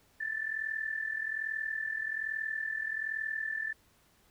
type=tone with amplitude modulation; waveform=sine; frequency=1763 Hz; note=A6; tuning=3 cents sharp; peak=-29 dBFS; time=0.2-3.73 s; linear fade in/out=10 ms; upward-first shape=sine; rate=41.2 Hz; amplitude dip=75%; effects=pink hiss -66 dBFS RMS until 4.3 s